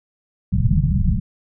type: low-pass noise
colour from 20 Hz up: white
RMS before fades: -17 dBFS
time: 0.52-1.2 s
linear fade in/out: 10 ms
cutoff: 200 Hz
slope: 96 dB/octave
effects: none